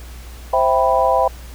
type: chord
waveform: sine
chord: C major seventh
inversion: none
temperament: equal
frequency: 523.3 / 659.3 / 784 / 987.8 Hz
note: C5 / E5 / G5 / B5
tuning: 0 / 0 / 0 / 0 cents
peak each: -18 dBFS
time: 0.53-1.28 s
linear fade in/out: 5 ms
effects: added 60 Hz sine -33 dBFS peak until 1.54 s + pink hiss -42 dBFS RMS until 1.54 s